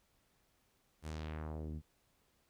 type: tone with low-pass filter sweep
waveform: sawtooth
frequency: 77.78 Hz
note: D#2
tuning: in tune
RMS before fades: -43 dBFS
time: 1.02-1.82 s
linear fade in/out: 50 ms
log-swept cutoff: 12000 to 170 Hz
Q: 1.4
effects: pink hiss -75 dBFS RMS until 2.49 s